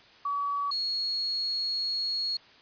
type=tone pair in turn; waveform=sine; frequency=1138 / 4319 Hz; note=C#6 / C#8; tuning=+45 / -46 cents; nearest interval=octave + major seventh; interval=2309 cents; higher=second; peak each=-27 dBFS; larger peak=neither; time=0.25-0.71 / 0.71-2.37 s; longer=second; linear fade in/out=5 ms; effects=white hiss -55 dBFS RMS until 2.61 s + resampled to 11025 Hz